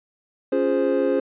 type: chord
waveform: triangle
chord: Db major seventh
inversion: none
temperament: equal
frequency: 277.2 / 349.2 / 415.3 / 523.3 Hz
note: Db4 / F4 / Ab4 / C5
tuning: 0 / 0 / 0 / 0 cents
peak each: -22 / -24 / -22 / -20 dBFS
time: 0.52-1.2 s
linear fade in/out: 5 ms
effects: resampled to 8000 Hz